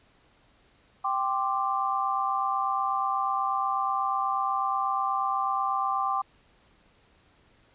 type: chord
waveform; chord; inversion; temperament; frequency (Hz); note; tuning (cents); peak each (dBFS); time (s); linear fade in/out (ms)
sine; G suspended fourth; none; equal; 784 / 1046.5 / 1174.7; G5 / C6 / D6; 0 / 0 / 0; -29 / -30 / -28; 1.04-6.22; 10
effects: pink hiss -62 dBFS RMS until 7.74 s + resampled to 8000 Hz